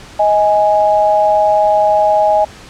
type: tone pair together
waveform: sine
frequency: 629.4 / 830.6 Hz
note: D#5 / G#5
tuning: +20 / 0 cents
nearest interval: perfect fourth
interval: 480 cents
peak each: -11 dBFS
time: 0.19-2.45 s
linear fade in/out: 10 ms
effects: pink hiss -36 dBFS RMS until 2.69 s + low-pass 7000 Hz 12 dB/octave